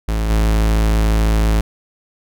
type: tone with level steps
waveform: 45% pulse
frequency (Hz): 54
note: A1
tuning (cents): -32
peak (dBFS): -16 / -12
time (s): 0.08-1.61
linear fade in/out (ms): 5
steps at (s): 0.29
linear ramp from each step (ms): 20
effects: none